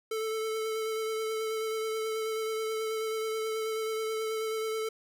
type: tone with vibrato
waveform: square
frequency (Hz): 440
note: A4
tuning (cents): 0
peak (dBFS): -31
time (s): 0.11-4.89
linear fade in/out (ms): 5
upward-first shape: triangle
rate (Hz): 9.3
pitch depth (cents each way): 20
effects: none